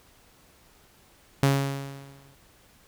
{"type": "tone with exponential decay", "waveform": "sawtooth", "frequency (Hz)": 138.1, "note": "C#3", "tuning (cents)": -6, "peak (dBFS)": -13, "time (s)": [1.43, 2.35], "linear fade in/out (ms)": 0, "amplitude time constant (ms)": 200, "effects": ["pink hiss -58 dBFS RMS until 2.87 s"]}